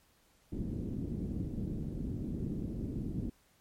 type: low-pass noise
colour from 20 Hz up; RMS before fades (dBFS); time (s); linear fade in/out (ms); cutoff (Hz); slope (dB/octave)
white; -37; 0.52-3.3; 5; 280; 24
effects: pink hiss -68 dBFS RMS until 3.6 s + MP3 64 kbps